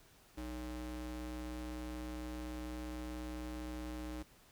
square ring-modulated tone, 125.3 Hz, B2, 25 cents sharp, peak -39 dBFS, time 0.37-4.23 s, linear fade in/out 10 ms, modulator 184 Hz, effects pink hiss -64 dBFS RMS until 4.51 s

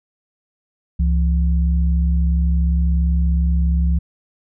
sine tone pair together, 67.7 / 170.6 Hz, C#2 / F3, -40 / -40 cents, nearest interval octave + major third, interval 1600 cents, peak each -14 / -22 dBFS, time 0.99-3.99 s, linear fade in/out 10 ms, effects none

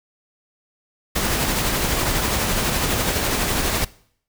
pink noise with tremolo, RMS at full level -20 dBFS, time 1.15-3.85 s, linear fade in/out 10 ms, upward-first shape sine, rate 12 Hz, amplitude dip 30%, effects noise-tail reverb RT60 0.6 s tail -21 dB re dry

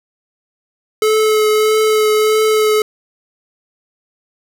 square tone with vibrato, 431.2 Hz, A4, 35 cents flat, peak -11 dBFS, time 1.02-2.82 s, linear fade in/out 2 ms, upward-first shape triangle, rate 1.6 Hz, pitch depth 16 cents each way, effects none

